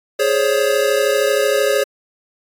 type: tone cluster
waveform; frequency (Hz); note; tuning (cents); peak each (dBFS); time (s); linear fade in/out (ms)
square; 417.1 / 533 / 566; G#4 / C5 / C#5; +7 / +32 / +36; -19; 0.19-1.84; 10
effects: AAC 64 kbps